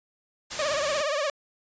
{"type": "noise", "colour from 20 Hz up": "white", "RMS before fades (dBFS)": -32, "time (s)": [0.5, 1.03], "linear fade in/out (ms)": 20}
{"type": "tone with vibrato", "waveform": "sawtooth", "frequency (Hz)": 587.3, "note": "D5", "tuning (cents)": 0, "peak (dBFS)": -21, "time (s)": [0.59, 1.3], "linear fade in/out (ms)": 2, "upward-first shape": "triangle", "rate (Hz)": 17, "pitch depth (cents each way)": 140}
{"effects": ["resampled to 16000 Hz"]}